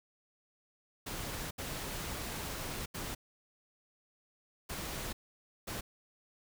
pink noise bursts at uneven times, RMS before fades -40 dBFS, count 5, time 1.06-1.51 / 1.58-2.86 / 2.94-3.15 / 4.69-5.13 / 5.67-5.81 s, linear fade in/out 10 ms, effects none

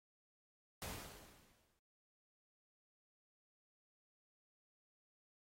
pink noise with exponential decay, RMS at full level -44 dBFS, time 0.82-1.79 s, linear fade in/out 0 ms, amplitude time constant 210 ms, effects AAC 48 kbps

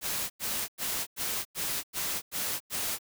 white noise bursts, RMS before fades -32 dBFS, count 8, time 0.01-2.988 s, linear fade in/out 50 ms, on 290 ms, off 94 ms, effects none

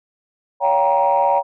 sine chord, G half-diminished seventh, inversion second, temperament just, 564.5 / 705.6 / 784 / 940.8 Hz, Db5 / F5 / G5 / Bb5, +31 / +18 / 0 / +16 cents, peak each -18 / -22 / -18 / -16 dBFS, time 0.6-1.43 s, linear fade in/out 50 ms, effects tanh soft clip ceiling -6 dBFS

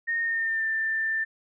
sine tone with pitch glide, 1845 to 1782.2 Hz, A#6 to A6, -18 to +22 cents, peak -24 dBFS, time 0.07-1.25 s, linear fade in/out 20 ms, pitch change -60 cents, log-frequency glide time 0.21-0.67 s, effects none

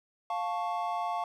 triangle chord, F augmented, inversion none, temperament equal with one note detuned, 702.9 / 880 / 1108.7 Hz, F5 / A5 / C#6, +11 / 0 / 0 cents, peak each -31 / -33 / -34 dBFS, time 0.3-1.24 s, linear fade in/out 2 ms, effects none

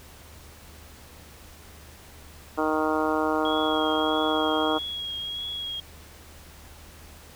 harmonic tone, 155.56 Hz, D#3, in tune, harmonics 2 / 3 / 4 / 5 / 6 / 7 / 8 / 9, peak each -27 / -29 / -30 / -31 / -32 / -32 / -33 / -34 dBFS, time 2.57-4.79 s, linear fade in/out 20 ms
sine tone with vibrato, 3303 Hz, G#7, 10 cents flat, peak -30 dBFS, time 3.45-5.8 s, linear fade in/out 2 ms, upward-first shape triangle, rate 1.6 Hz, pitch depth 28 cents each way
effects added 76 Hz sine -49 dBFS peak until 7.35 s + pink hiss -49 dBFS RMS until 7.35 s

